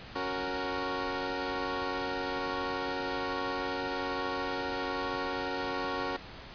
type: chord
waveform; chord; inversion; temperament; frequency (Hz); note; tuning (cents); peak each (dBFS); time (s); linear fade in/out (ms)
15% pulse; F# major; second; equal; 277.2 / 370 / 466.2; C#4 / F#4 / A#4; 0 / 0 / 0; -30; 0.15-6.17; 10
effects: pink hiss -46 dBFS RMS until 6.54 s + resampled to 11025 Hz